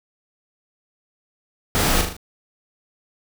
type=noise with echo; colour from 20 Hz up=pink; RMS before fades=-20 dBFS; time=1.75-2.01 s; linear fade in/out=0 ms; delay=39 ms; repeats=4; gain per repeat=-5 dB; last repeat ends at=2.166 s; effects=none